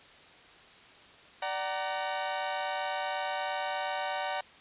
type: chord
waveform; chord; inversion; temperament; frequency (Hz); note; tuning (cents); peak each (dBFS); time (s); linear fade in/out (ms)
sawtooth; D augmented; none; equal with one note detuned; 587.3 / 755.5 / 932.3; D5 / F#5 / A#5; 0 / +36 / 0; -33 / -30 / -33; 1.42-4.41; 5
effects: white hiss -54 dBFS RMS until 4.6 s + resampled to 8000 Hz